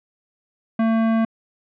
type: tone with hard clipping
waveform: sine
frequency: 225 Hz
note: A3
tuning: 39 cents sharp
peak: -18 dBFS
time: 0.79-1.25 s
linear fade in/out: 5 ms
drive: 18 dB
effects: low-pass 2000 Hz 12 dB/octave